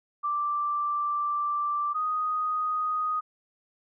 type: tone pair in turn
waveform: sine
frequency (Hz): 1174.7 / 1245.2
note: D6 / D#6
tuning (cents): 0 / +1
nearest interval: minor second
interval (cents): 101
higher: second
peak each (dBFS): -25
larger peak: neither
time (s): 0.23-1.94 / 1.94-3.21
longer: first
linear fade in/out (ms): 20
effects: none